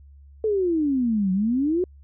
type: exponential two-way sweep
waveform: sine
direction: down then up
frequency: 446.2 to 183 to 376.1 Hz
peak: -19 dBFS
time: 0.44-1.84 s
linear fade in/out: 2 ms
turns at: 1.32 s
effects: added 70 Hz sine -45 dBFS peak until 2.03 s